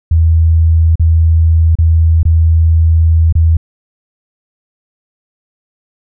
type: tone with dropouts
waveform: sine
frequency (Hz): 81.4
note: E2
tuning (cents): -21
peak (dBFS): -5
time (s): 0.11-3.57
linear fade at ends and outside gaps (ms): 5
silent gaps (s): 0.956-0.996 / 1.754-1.786 / 2.231-2.252 / 3.326-3.352
effects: none